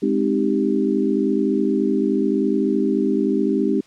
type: chord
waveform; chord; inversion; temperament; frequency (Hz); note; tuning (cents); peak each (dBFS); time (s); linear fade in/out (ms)
sine; Ab major seventh; none; equal; 207.7 / 261.6 / 311.1 / 392; Ab3 / C4 / Eb4 / G4; 0 / 0 / 0 / 0; -22; 0.02-3.81; 10
effects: white hiss -53 dBFS RMS until 3.86 s + low-pass 6000 Hz 12 dB/octave